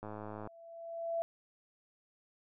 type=click train; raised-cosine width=1 ms; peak=-30 dBFS; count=48; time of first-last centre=0.03-0.473 s; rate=106 Hz
type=tone with exponential growth; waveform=sine; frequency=669 Hz; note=E5; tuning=25 cents sharp; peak=-30 dBFS; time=0.07-1.22 s; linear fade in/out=0 ms; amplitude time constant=250 ms
effects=none